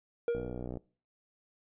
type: tone with exponential decay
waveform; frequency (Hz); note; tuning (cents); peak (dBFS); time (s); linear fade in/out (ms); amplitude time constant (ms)
triangle; 471.7; A#4; +20; -23; 0.28-0.68; 1; 86
type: click train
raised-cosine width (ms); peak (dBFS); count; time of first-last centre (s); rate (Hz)
2; -26; 27; 0.35-0.772; 61.6
effects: noise-tail reverb RT60 0.4 s tail -23 dB re dry + resampled to 8000 Hz